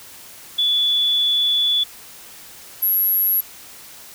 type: tone pair in turn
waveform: sine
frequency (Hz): 3442 / 11605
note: A7 / F#9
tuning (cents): -39 / -35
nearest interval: octave + major sixth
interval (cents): 2104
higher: second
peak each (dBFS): -15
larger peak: neither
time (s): 0.58-1.84 / 2.82-3.41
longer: first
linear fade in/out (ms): 10
effects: white hiss -41 dBFS RMS until 4.14 s